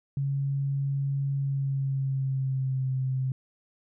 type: tone with pitch glide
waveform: sine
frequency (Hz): 138.59 to 130.96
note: C#3 to C3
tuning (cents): 0 to +2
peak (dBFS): -25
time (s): 0.17-3.32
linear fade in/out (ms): 2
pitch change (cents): -98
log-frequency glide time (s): 1.36-2.91
effects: none